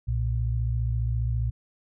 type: tone pair together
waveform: sine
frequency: 61.73 / 116.54 Hz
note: B1 / A#2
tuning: 0 / 0 cents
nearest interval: major seventh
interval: 1100 cents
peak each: -26 dBFS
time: 0.07-1.51 s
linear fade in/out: 20 ms
effects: none